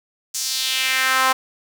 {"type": "tone with high-pass filter sweep", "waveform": "sawtooth", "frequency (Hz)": 261.6, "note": "C4", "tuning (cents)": 0, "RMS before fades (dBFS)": -20, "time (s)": [0.34, 1.33], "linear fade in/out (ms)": 10, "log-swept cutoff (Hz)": [6500, 970], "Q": 2.1, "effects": []}